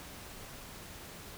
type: silence
effects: pink hiss -48 dBFS RMS until 1.37 s